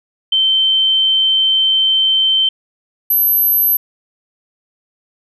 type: tone pair in turn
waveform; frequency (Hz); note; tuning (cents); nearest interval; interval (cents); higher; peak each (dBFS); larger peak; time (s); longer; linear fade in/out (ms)
sine; 3103 / 12412; G7 / G9; -18 / -18; 2 octaves; 2400; second; -10; neither; 0.32-2.49 / 3.1-3.77; first; 5
effects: none